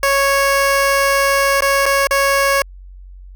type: tone with dropouts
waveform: 15% pulse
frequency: 553 Hz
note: C#5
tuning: 4 cents flat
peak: -6 dBFS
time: 0.03-2.62 s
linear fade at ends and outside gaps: 2 ms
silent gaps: 1.607-1.621 / 1.857-1.862 / 2.071-2.109 s
effects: added 46 Hz sine -34 dBFS peak until 3.35 s